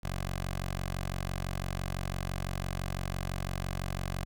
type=tone with notch filter; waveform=10% pulse; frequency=45.95 Hz; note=F#1; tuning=11 cents flat; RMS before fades=-35 dBFS; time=0.03-4.25 s; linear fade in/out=10 ms; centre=270 Hz; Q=0.98; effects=none